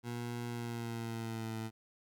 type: tone with pitch glide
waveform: 20% pulse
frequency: 119.5 to 111.5 Hz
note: A#2 to A2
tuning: +43 to +23 cents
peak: -33 dBFS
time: 0.03-1.71 s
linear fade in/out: 50 ms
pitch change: -120 cents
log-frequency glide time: 0.47-1.55 s
effects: none